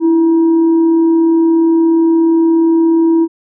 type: tone with frequency modulation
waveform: sine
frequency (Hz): 330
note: E4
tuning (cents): +2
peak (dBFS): -7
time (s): 0-3.28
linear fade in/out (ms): 50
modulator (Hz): 623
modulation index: 0.22
effects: none